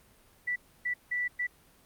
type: tone bursts at uneven times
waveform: sine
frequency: 1966 Hz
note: B6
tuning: 8 cents flat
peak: -28 dBFS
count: 4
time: 0.47-0.56 / 0.85-0.94 / 1.11-1.28 / 1.39-1.47 s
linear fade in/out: 10 ms
effects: pink hiss -61 dBFS RMS until 1.85 s + Opus 32 kbps